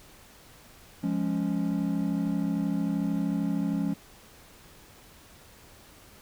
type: chord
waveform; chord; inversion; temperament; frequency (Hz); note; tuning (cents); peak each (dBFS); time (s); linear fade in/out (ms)
triangle; Db major; first; equal; 174.61 / 207.7 / 277.2; F3 / Ab3 / Db4; 0 / 0 / 0; -28; 1.03-3.94; 10
effects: pink hiss -53 dBFS RMS until 6.21 s